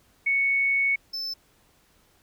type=tone pair in turn; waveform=sine / triangle; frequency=2217 / 5273 Hz; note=C#7 / E8; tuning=0 / 0 cents; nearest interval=octave + minor third; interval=1500 cents; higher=second; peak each=-20 / -28 dBFS; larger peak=first; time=0.26-0.96 / 1.13-1.34 s; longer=first; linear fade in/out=10 ms; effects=pink hiss -62 dBFS RMS until 2.22 s